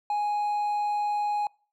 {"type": "tone with hard clipping", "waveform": "triangle", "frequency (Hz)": 830.6, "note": "G#5", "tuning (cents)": 0, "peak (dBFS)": -25, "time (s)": [0.1, 1.47], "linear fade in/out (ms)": 2, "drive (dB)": 5, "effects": ["noise-tail reverb RT60 0.4 s tail -25 dB re dry"]}